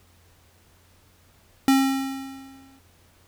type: tone with exponential decay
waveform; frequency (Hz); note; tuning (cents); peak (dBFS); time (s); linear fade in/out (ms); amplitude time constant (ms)
square; 269.1; C4; +49; -14; 1.68-2.79; 1; 240
effects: added 87 Hz sine -59 dBFS peak until 3.27 s + pink hiss -59 dBFS RMS until 3.27 s